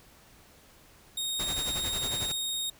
sawtooth tone, 3725 Hz, A#7, 2 cents flat, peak -27 dBFS, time 1.17-2.7 s, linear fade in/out 5 ms
pink noise with tremolo, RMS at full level -35 dBFS, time 1.39-2.32 s, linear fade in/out 5 ms, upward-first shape sine, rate 11 Hz, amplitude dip 65%
effects pink hiss -57 dBFS RMS until 2.79 s

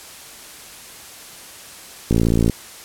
click train, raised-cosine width 3 ms, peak -4 dBFS, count 23, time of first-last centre 2.11-2.497 s, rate 56.8 Hz, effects white hiss -39 dBFS RMS until 2.84 s + low-pass 12000 Hz 12 dB/octave

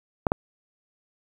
clicks, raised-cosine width 1 ms, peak -7 dBFS, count 2, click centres 0.268 / 0.319 s, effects 7-bit

